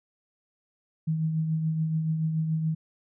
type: tone with tremolo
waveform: sine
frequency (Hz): 159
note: D#3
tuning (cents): +38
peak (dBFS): -22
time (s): 1.07-2.75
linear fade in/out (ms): 10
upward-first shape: triangle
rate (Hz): 7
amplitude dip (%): 45
effects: none